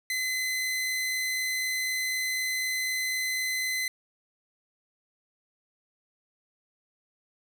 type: tone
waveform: sawtooth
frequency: 2036 Hz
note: C7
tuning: 48 cents flat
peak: -24 dBFS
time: 0.1-3.88 s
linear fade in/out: 2 ms
effects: none